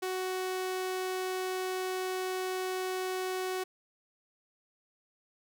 sawtooth tone, 372 Hz, F#4, 9 cents sharp, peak -28 dBFS, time 0.02-3.64 s, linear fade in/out 10 ms, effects none

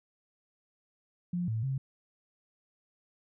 sine tone with pitch steps, 176.4 / 111.3 / 134 Hz, F3 / A2 / C3, +18 / +20 / +42 cents, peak -29 dBFS, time 1.33-1.78 s, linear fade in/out 5 ms, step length 150 ms, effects none

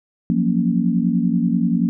sine chord, Gb major seventh, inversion third, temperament equal, 174.61 / 185 / 233.1 / 277.2 Hz, F3 / Gb3 / Bb3 / Db4, 0 / 0 / 0 / 0 cents, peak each -20 / -22 / -19 / -24 dBFS, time 0.3-1.89 s, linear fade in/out 0 ms, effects none

